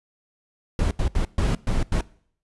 brown noise bursts at uneven times, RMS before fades -21 dBFS, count 6, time 0.79-0.91 / 0.99-1.08 / 1.15-1.25 / 1.38-1.55 / 1.67-1.83 / 1.92-2.01 s, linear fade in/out 2 ms, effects noise-tail reverb RT60 0.6 s tail -22 dB re dry + resampled to 24000 Hz

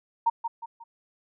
sine tone with echo, 925 Hz, A#5, 14 cents flat, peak -18 dBFS, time 0.26-0.3 s, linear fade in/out 10 ms, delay 180 ms, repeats 3, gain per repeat -8 dB, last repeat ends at 0.84 s, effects none

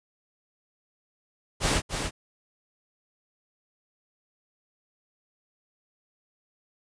pink noise with echo, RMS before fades -24 dBFS, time 1.6-1.82 s, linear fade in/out 50 ms, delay 290 ms, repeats 1, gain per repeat -6 dB, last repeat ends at 2.11 s, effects resampled to 22050 Hz

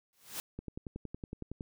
white noise with exponential growth, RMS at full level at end -36 dBFS, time 0.13-0.4 s, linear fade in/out 0 ms, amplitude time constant 57 ms
click train, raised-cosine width 3 ms, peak -27 dBFS, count 12, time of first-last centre 0.59-1.609 s, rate 10.8 Hz
effects none

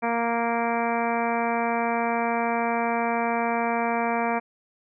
harmonic tone, 233.1 Hz, A#3, in tune, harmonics 1 / 2 / 3 / 4 / 5 / 6 / 7 / 8 / 9 / 10, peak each -29 / -30 / -27 / -29 / -34 / -37 / -37 / -40 / -40 / -34 dBFS, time 0.02-4.4 s, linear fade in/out 20 ms, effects none

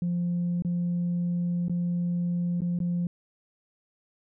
sine tone with dropouts, 174.61 Hz, F3, in tune, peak -23 dBFS, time 0.02-3.07 s, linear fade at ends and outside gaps 2 ms, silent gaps 0.622-0.648 / 1.683-1.696 / 2.606-2.618 / 2.789-2.802 s, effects tanh soft clip ceiling -22 dBFS

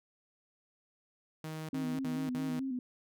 sawtooth tone bursts, 157.2 Hz, D#3, 18 cents sharp, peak -35 dBFS, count 4, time 1.44-2.596 s, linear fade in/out 2 ms, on 250 ms, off 52 ms
sine tone with vibrato, 258.6 Hz, C4, 20 cents flat, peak -33 dBFS, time 1.73-2.79 s, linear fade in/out 2 ms, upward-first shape square, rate 4.6 Hz, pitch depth 56 cents each way
effects none

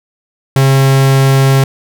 45% pulse tone, 135.2 Hz, C#3, 43 cents flat, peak -6 dBFS, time 0.56-1.64 s, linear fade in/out 2 ms, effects none

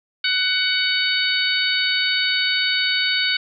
harmonic tone, 747 Hz, F#5, 16 cents sharp, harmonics 2 / 3 / 4 / 5 / 6, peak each -24 / -24 / -24 / -24 / -24 dBFS, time 0.24-3.37 s, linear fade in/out 5 ms, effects none

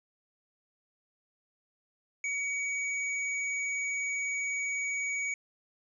square tone, 2258 Hz, C#7, 31 cents sharp, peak -31 dBFS, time 2.24-5.34 s, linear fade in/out 2 ms, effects resampled to 22050 Hz

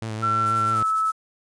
sawtooth tone with vibrato, 110 Hz, A2, in tune, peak -24 dBFS, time 0.02-0.83 s, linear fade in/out 0 ms, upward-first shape square, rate 6.1 Hz, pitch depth 23 cents each way
sine tone with pitch glide, 1350 to 1303.3 Hz, E6 to E6, +41 to -20 cents, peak -19 dBFS, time 0.22-1.12 s, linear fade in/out 20 ms, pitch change -61 cents, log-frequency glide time 0.71-0.8 s
violet noise with tremolo, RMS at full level -36 dBFS, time 0.46-1.12 s, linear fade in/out 2 ms, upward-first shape sine, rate 10 Hz, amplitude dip 70%
effects resampled to 22050 Hz

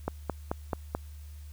click train, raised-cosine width 1 ms, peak -15 dBFS, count 5, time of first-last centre 0.08-0.95 s, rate 4.6 Hz, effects added 74 Hz sine -42 dBFS peak until 1.52 s + white hiss -60 dBFS RMS until 1.52 s

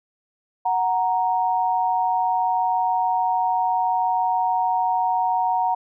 sine tone pair together, 740 / 933.1 Hz, F#5 / A#5, 0 / +1 cents, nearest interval major third, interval 401 cents, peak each -21 / -21 dBFS, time 0.65-5.75 s, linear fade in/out 10 ms, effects none

